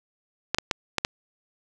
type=clicks; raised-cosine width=0.2 ms; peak=-5 dBFS; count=5; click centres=0.546 / 0.585 / 0.712 / 0.983 / 1.049 s; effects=none